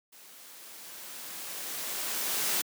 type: noise with level ramp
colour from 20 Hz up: white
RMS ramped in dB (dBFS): -53 to -28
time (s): 0.12-2.62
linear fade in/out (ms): 10
effects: high-pass 200 Hz 12 dB/octave